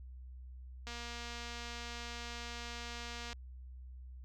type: click train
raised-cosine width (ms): 0.2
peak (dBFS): -28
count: 584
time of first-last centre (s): 0.87-3.33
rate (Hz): 237
effects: added 63 Hz sine -47 dBFS peak until 4.24 s